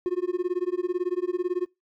triangle tone with tremolo, 359.3 Hz, F4, 49 cents sharp, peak -18 dBFS, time 0.06-1.66 s, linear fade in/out 0 ms, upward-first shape sine, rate 18 Hz, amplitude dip 100%, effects noise-tail reverb RT60 0.2 s tail -24 dB re dry + tanh soft clip ceiling -16 dBFS

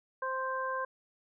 harmonic tone, 523.3 Hz, C5, in tune, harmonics 1 / 2 / 3, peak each -37 / -34 / -38 dBFS, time 0.22-0.85 s, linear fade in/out 5 ms, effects none

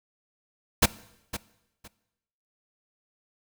pink noise with echo, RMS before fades -17 dBFS, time 0.82-0.86 s, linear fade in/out 10 ms, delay 510 ms, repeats 2, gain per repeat -14 dB, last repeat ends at 1.88 s, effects noise-tail reverb RT60 0.9 s tail -20 dB re dry

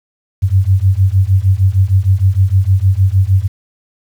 sine beating tone pair, 92.5 / 99 Hz, F#2 / G2, 0 / +18 cents, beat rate 6.5 Hz, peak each -11 dBFS, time 0.42-3.48 s, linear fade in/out 20 ms, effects 7-bit

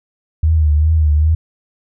sine tone with vibrato, 77.3 Hz, D#2, 11 cents flat, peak -9 dBFS, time 0.43-1.35 s, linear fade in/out 5 ms, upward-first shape triangle, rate 2.5 Hz, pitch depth 82 cents each way, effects none

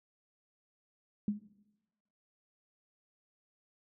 sine tone with exponential decay, 207.8 Hz, G#3, 1 cent sharp, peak -26 dBFS, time 1.28-1.48 s, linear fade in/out 2 ms, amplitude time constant 42 ms, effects noise-tail reverb RT60 1.0 s tail -17 dB re dry

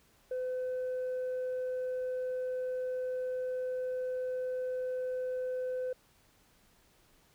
sine tone, 508 Hz, B4, 49 cents sharp, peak -30 dBFS, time 0.31-5.93 s, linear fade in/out 5 ms, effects tanh soft clip ceiling -31 dBFS + pink hiss -66 dBFS RMS until 7.34 s

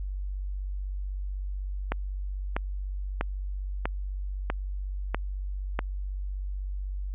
click train, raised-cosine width 0.5 ms, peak -12 dBFS, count 7, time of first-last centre 1.92-5.791 s, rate 1.55 Hz, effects added 48 Hz sine -30 dBFS peak until 7.14 s + resampled to 8000 Hz

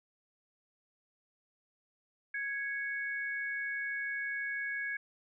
sine tone pair together, 1661.2 / 2217 Hz, G#6 / C#7, 0 / 0 cents, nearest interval perfect fourth, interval 500 cents, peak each -35 / -39 dBFS, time 2.34-4.97 s, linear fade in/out 5 ms, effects none

